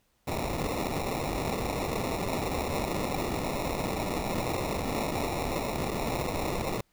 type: noise with sample-and-hold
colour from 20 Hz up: violet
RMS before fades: -31 dBFS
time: 0.27-6.81 s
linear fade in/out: 5 ms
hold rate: 1575 Hz
effects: pink hiss -71 dBFS RMS until 6.92 s